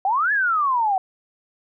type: exponential two-way sweep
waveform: sine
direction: up then down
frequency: 740 to 1739 to 740 Hz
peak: -17 dBFS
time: 0.05-0.98 s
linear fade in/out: 2 ms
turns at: 0.32 s
effects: none